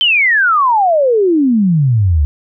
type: exponential sweep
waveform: sine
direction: down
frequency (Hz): 3142 to 69.3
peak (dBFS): -8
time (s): 0.01-2.25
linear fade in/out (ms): 0
effects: none